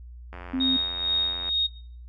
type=click train; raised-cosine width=0.5 ms; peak=-25 dBFS; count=104; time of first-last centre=0.33-1.49 s; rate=88.8 Hz
type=tone; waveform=sine; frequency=261.6 Hz; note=C4; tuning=in tune; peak=-24 dBFS; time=0.53-0.77 s; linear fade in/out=10 ms
type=tone with tremolo; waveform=sine; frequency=3729 Hz; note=A#7; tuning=in tune; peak=-20 dBFS; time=0.6-1.67 s; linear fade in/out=10 ms; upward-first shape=sine; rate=2.2 Hz; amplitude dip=65%
effects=noise-tail reverb RT60 0.6 s tail -21 dB re dry + added 60 Hz sine -40 dBFS peak until 2.08 s